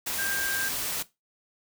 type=tone in noise; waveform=sine; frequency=1591 Hz; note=G6; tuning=25 cents sharp; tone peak=-29 dBFS; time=0.18-0.69 s; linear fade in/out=10 ms; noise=white; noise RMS=-31 dBFS; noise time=0.06-1.03 s; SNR=-1 dB; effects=noise-tail reverb RT60 0.2 s tail -17 dB re dry